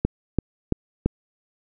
click train, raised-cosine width 3 ms, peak -6 dBFS, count 4, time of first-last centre 0.05-1.06 s, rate 2.97 Hz, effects none

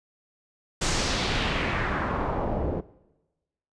pink noise with low-pass filter sweep, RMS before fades -27 dBFS, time 0.81-2.81 s, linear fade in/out 10 ms, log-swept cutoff 7800 to 470 Hz, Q 1.6, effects noise-tail reverb RT60 1.0 s tail -19 dB re dry + resampled to 22050 Hz

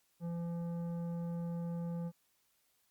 triangle tone with tanh clipping, 170.2 Hz, F3, 44 cents flat, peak -38 dBFS, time 0.2-2.12 s, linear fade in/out 50 ms, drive 15 dB, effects white hiss -75 dBFS RMS until 2.9 s + Opus 48 kbps

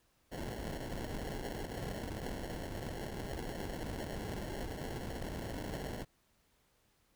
pink noise with sample-and-hold, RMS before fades -41 dBFS, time 0.31-6.05 s, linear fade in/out 20 ms, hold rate 1225 Hz, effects pink hiss -73 dBFS RMS until 7.15 s

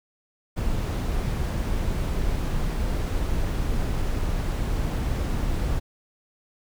brown noise, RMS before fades -25 dBFS, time 0.56-5.8 s, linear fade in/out 20 ms, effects none

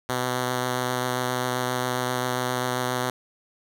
5% pulse tone with vibrato, 125.7 Hz, B2, 31 cents sharp, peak -13 dBFS, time 0.09-3.1 s, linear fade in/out 2 ms, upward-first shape sine, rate 7.5 Hz, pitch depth 13 cents each way, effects none

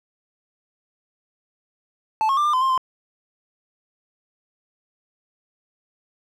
triangle tone with pitch steps, 874 / 1086 / 1185 / 1199 / 1024 / 1058 / 1037 Hz, A5 / C#6 / D6 / D6 / C6 / C6 / C6, -12 / -36 / +15 / +36 / -38 / +19 / -16 cents, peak -15 dBFS, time 2.21-2.777 s, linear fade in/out 0 ms, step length 81 ms, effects none

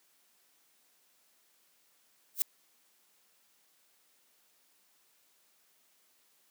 violet noise with exponential growth, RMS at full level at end -23 dBFS, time 2.34-2.42 s, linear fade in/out 0 ms, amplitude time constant 16 ms, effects white hiss -69 dBFS RMS until 6.5 s + high-pass 200 Hz 12 dB/octave

